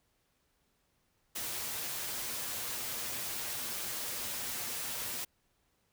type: noise with comb filter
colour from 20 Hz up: white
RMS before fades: -38 dBFS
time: 1.35-5.25 s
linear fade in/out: 10 ms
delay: 8.4 ms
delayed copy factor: +0.55
effects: pink hiss -75 dBFS RMS until 5.92 s